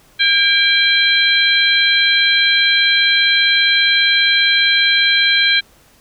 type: harmonic tone with a mistuned harmonic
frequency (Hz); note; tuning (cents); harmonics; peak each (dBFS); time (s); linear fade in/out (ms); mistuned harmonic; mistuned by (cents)
805; G5; +46; 2 / 3 / 4 / 5; -16 / -16 / -16 / -16; 0.19-5.61; 20; 3; -58
effects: pink hiss -50 dBFS RMS until 6 s